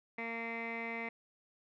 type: tone with low-pass filter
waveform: 15% pulse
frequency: 230 Hz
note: A#3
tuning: 23 cents flat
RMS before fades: -40 dBFS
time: 0.18-1.09 s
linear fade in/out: 5 ms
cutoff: 2100 Hz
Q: 6.8
effects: none